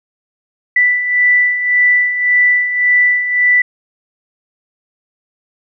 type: beating tone pair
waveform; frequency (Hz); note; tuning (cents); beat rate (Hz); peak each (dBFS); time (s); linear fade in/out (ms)
sine; 1975.5 / 1977.3; B6 / B6; 0 / +2; 1.8; -17 / -10; 0.76-3.62; 5
effects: none